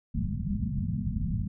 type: low-pass noise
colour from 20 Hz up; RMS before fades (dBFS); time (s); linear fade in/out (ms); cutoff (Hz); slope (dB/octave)
white; -30; 0.14-1.48; 10; 230; 96
effects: none